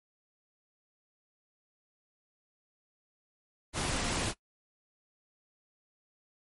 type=noise; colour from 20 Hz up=pink; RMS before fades=-32 dBFS; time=3.73-4.34 s; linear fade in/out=50 ms; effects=noise-tail reverb RT60 0.1 s tail -21 dB re dry + MP3 48 kbps